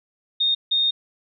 sine tone bursts at uneven times, 3684 Hz, A#7, 21 cents flat, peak -17 dBFS, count 2, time 0.4-0.55 / 0.71-0.91 s, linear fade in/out 10 ms, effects none

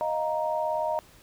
sine chord, Eb suspended second, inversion none, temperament just, 622.3 / 700 / 933.4 Hz, Eb5 / F5 / Bb5, 0 / +4 / +2 cents, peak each -28 / -33 / -29 dBFS, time 0.01-0.99 s, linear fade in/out 0 ms, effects pink hiss -55 dBFS RMS until 1.22 s

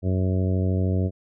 harmonic tone, 93.2 Hz, F#2, 13 cents sharp, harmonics 1 / 2 / 3 / 4 / 5 / 6 / 7, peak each -21 / -27 / -31 / -33 / -35 / -37 / -38 dBFS, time 0.02-1.11 s, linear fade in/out 50 ms, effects none

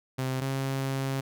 sawtooth tone pair in turn, 130.81 / 134.88 Hz, C3 / C#3, 0 / -47 cents, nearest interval minor second, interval 53 cents, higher second, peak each -24 dBFS, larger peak neither, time 0.18-0.41 / 0.41-1.21 s, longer second, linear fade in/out 10 ms, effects none

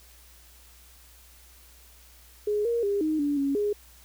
sine tone with pitch steps, 417.3 / 469.4 / 403.4 / 311 / 288.7 / 278 / 413.6 Hz, G#4 / A#4 / G4 / D#4 / D4 / C#4 / G#4, +8 / +12 / +50 / -1 / -30 / +5 / -7 cents, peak -23 dBFS, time 2.47-3.73 s, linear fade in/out 5 ms, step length 180 ms, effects added 60 Hz sine -54 dBFS peak until 4.04 s + white hiss -55 dBFS RMS until 4.04 s

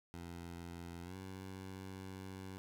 15% pulse tone with pitch glide, 86 to 94.87 Hz, F2 to F#2, -26 to +44 cents, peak -40 dBFS, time 0.14-2.58 s, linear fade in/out 0 ms, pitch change +170 cents, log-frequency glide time 1.02-1.16 s, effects none

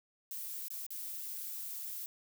violet noise with dropouts, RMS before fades -42 dBFS, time 0.31-2.06 s, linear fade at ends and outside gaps 1 ms, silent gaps 0.683-0.704 / 0.865-0.905 s, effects none

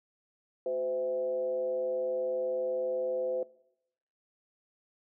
sine tone with frequency modulation, 512 Hz, C5, 38 cents flat, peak -29 dBFS, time 0.66-3.43 s, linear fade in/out 2 ms, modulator 144 Hz, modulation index 0.64, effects noise-tail reverb RT60 0.8 s tail -21 dB re dry

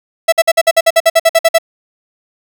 45% pulse tone bursts, 659.3 Hz, E5, in tune, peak -5 dBFS, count 14, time 0.28-1.585 s, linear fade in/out 10 ms, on 44 ms, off 53 ms, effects none

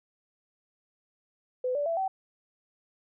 sine tone with pitch steps, 505 / 580.1 / 666.4 / 765.4 Hz, B4 / D5 / E5 / G5, +39 / -21 / +19 / -42 cents, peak -26 dBFS, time 1.64-2.08 s, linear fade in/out 5 ms, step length 110 ms, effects none

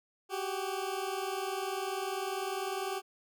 20% pulse tone pair together, 377.4 / 397.5 Hz, F#4 / G4, +34 / +24 cents, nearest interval minor second, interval 90 cents, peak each -31 / -32 dBFS, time 0.29-3.02 s, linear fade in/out 50 ms, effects none

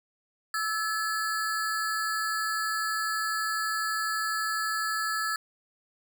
square ring-modulated tone, 1512 Hz, F#6, 37 cents sharp, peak -25 dBFS, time 0.54-5.36 s, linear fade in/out 2 ms, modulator 196 Hz, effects none

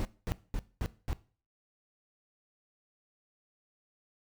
brown noise bursts, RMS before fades -32 dBFS, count 5, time 0-1.13 s, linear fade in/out 0 ms, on 50 ms, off 220 ms, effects noise-tail reverb RT60 0.4 s tail -18 dB re dry

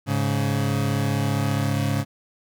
30% pulse tone pair together, 104.7 / 139.76 Hz, G#2 / C#3, +15 / +15 cents, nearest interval perfect fourth, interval 500 cents, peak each -21 dBFS, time 0.06-2.05 s, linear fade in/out 50 ms, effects none

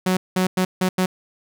sawtooth tone bursts at uneven times, 185 Hz, F#3, in tune, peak -13 dBFS, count 5, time 0.06-0.17 / 0.36-0.47 / 0.57-0.65 / 0.81-0.89 / 0.98-1.06 s, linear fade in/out 5 ms, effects none

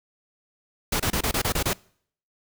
pink noise bursts, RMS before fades -24 dBFS, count 8, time 0.92-1.733 s, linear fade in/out 5 ms, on 78 ms, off 27 ms, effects noise-tail reverb RT60 0.6 s tail -25 dB re dry

